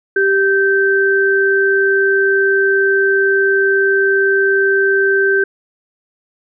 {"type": "tone pair together", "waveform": "sine", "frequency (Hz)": [392, 1554.9], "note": ["G4", "G6"], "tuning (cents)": [0, -15], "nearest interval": "2 octaves", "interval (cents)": 2385, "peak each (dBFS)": -13, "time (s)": [0.16, 5.44], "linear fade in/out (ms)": 5, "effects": []}